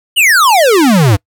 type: exponential sweep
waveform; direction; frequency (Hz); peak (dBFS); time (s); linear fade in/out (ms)
square; down; 3051 to 92.5; -6; 0.16-1.17; 20
effects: noise-tail reverb RT60 0.1 s tail -25 dB re dry